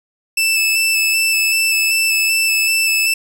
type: tone with vibrato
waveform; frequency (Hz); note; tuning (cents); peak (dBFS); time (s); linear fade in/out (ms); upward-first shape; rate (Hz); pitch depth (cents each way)
sawtooth; 2637; E7; 0; -10; 0.37-3.14; 5; square; 2.6; 12
effects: none